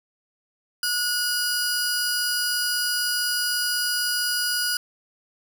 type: tone pair together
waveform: sawtooth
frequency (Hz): 1453 / 4887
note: F#6 / D#8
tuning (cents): -32 / -32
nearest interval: octave + major sixth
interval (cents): 2100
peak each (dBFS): -22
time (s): 0.83-4.77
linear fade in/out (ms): 2
effects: none